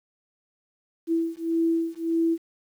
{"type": "beating tone pair", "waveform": "sine", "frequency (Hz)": [329.6, 331.3], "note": ["E4", "E4"], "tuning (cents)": [0, 9], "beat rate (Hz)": 1.7, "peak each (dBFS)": [-25, -25], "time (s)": [1.07, 2.38], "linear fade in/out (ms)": 50, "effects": ["9-bit"]}